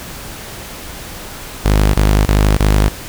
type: tone bursts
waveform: sawtooth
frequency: 51.3 Hz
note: G#1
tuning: 21 cents flat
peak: -5 dBFS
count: 4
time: 1.65-2.888 s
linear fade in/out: 10 ms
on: 290 ms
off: 26 ms
effects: pink hiss -30 dBFS RMS until 3.08 s